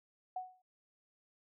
sine tone with exponential decay, 740 Hz, F#5, in tune, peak -34 dBFS, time 0.36-0.62 s, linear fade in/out 5 ms, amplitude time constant 55 ms, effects none

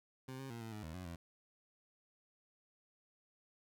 20% pulse tone with pitch steps, 130.6 / 134.4 / 116.8 / 112.4 / 106.2 / 79.8 / 91.5 / 84.8 Hz, C3 / C3 / A#2 / A2 / G#2 / D#2 / F#2 / E2, -3 / +47 / +4 / +37 / +39 / +44 / -19 / +50 cents, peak -40 dBFS, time 0.28-1.16 s, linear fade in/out 5 ms, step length 110 ms, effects none

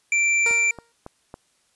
square tone, 2349 Hz, D7, in tune, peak -18 dBFS, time 0.12-0.71 s, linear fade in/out 2 ms
15% pulse tone with exponential decay, 466.2 Hz, A#4, in tune, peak -20 dBFS, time 0.46-0.92 s, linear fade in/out 1 ms, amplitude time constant 100 ms
click train, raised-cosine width 1 ms, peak -22 dBFS, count 4, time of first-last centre 0.51-1.341 s, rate 3.61 Hz
effects white hiss -65 dBFS RMS until 1.75 s + resampled to 24000 Hz

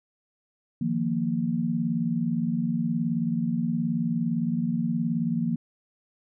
sine chord, Eb suspended second, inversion none, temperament equal, 155.56 / 174.61 / 233.1 Hz, Eb3 / F3 / Bb3, 0 / 0 / 0 cents, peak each -31 / -28 / -26 dBFS, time 0.81-5.56 s, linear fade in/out 5 ms, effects none

